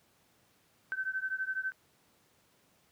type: beating tone pair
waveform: sine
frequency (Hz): 1531 / 1543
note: G6 / G6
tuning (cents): -41 / -28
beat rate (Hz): 12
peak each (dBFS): -35 / -36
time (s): 0.92-1.72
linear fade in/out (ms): 0
effects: pink hiss -68 dBFS RMS until 2.91 s + high-pass 100 Hz 12 dB/octave